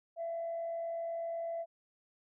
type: tone with frequency modulation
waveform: sine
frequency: 670 Hz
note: E5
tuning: 28 cents sharp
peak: -34 dBFS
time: 0.16-1.66 s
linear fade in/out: 50 ms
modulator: 48 Hz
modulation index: 0.23
effects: tanh soft clip ceiling -31 dBFS